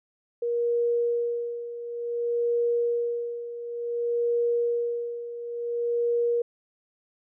sine tone with tremolo, 473.8 Hz, A#4, 28 cents sharp, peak -21 dBFS, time 0.42-6.42 s, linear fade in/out 5 ms, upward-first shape sine, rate 0.56 Hz, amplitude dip 75%, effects none

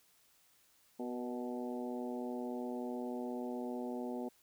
harmonic tone with a mistuned harmonic, 123.47 Hz, B2, in tune, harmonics 2 / 3 / 4 / 5 / 6 / 7, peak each -40 / -44 / -46 / -48 / -50 / -51 dBFS, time 0.99-4.29 s, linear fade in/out 10 ms, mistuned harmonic 4, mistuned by -35 cents, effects white hiss -69 dBFS RMS until 4.42 s

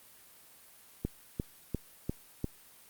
click train, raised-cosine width 3 ms, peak -19 dBFS, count 5, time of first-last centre 1.05-2.444 s, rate 2.87 Hz, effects white hiss -57 dBFS RMS until 2.89 s + Opus 32 kbps

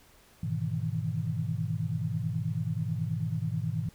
sine chord, E major seventh, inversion first, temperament equal, 103.83 / 123.47 / 155.56 / 164.81 Hz, G#2 / B2 / D#3 / E3, 0 / 0 / 0 / 0 cents, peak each -34 dBFS, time 0.43-3.89 s, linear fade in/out 5 ms, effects pink hiss -59 dBFS RMS until 3.94 s

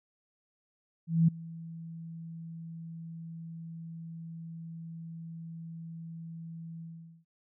sine tone with ADSR envelope, 164.81 Hz, E3, in tune, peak -18 dBFS, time 1.07-7.25 s, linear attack 210 ms, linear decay 8 ms, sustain -22 dB, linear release 440 ms, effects none

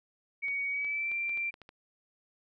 sine tone with pitch glide, 2245 to 2359 Hz, C#7 to D7, +21 to +7 cents, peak -30 dBFS, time 0.42-1.51 s, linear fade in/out 20 ms, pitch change +86 cents, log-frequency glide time 0.68-1.13 s
clicks, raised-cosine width 0.3 ms, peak -33 dBFS, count 8, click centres 0.483 / 0.847 / 1.116 / 1.294 / 1.374 / 1.541 / 1.617 / 1.691 s
effects none

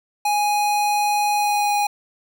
square tone with pitch glide, 830 to 822.8 Hz, G#5 to G#5, -1 to -16 cents, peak -18 dBFS, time 0.25-1.87 s, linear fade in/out 5 ms, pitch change -15 cents, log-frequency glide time 1.36-1.75 s, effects none

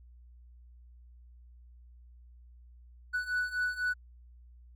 triangle beating tone pair, 1480 / 1484 Hz, F#6 / F#6, 0 / +5 cents, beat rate 4 Hz, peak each -33 / -30 dBFS, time 3.13-3.94 s, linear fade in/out 20 ms, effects added 60 Hz sine -52 dBFS peak until 4.75 s

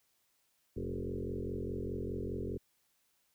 sine tone with frequency modulation, 240.6 Hz, B3, 45 cents flat, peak -35 dBFS, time 0.76-2.58 s, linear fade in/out 10 ms, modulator 44.9 Hz, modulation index 4.7, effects white hiss -75 dBFS RMS until 3.34 s

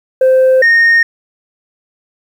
sine tone pair in turn, 520 / 1846.7 Hz, C5 / A#6, -11 / -17 cents, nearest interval octave + minor seventh, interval 2194 cents, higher second, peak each -3 dBFS, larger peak neither, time 0.21-0.62 / 0.62-1.03 s, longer neither, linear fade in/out 5 ms, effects tanh soft clip ceiling -4 dBFS + 7-bit

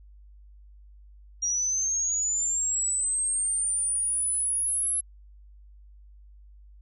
sine linear sweep, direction up, 5690 to 11040 Hz, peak -24 dBFS, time 1.42-5.01 s, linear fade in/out 10 ms, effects added 50 Hz sine -48 dBFS peak until 6.81 s

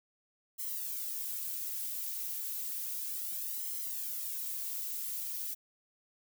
violet noise with flanger, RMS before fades -38 dBFS, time 0.58-5.55 s, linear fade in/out 20 ms, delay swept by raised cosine 0.96 to 3.46 ms, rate 0.32 Hz, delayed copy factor +0.95, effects none

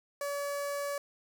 sawtooth tone with notch filter, 570 Hz, C#5, 48 cents sharp, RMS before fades -35 dBFS, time 0.21-0.98 s, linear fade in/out 2 ms, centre 3200 Hz, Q 1.3, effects none

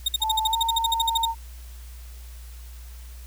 40% pulse tone bursts, 3700 Hz, A#7, 14 cents flat, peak -18 dBFS, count 16, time 0.06-1.254 s, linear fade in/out 5 ms, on 24 ms, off 54 ms
sine tone with pitch glide, 880 to 912.1 Hz, A5 to A#5, 0 to -38 cents, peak -23 dBFS, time 0.2-1.35 s, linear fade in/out 50 ms, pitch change +62 cents, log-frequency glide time 0.48-0.55 s
effects added 60 Hz sine -38 dBFS peak until 3.26 s + white hiss -51 dBFS RMS until 3.26 s

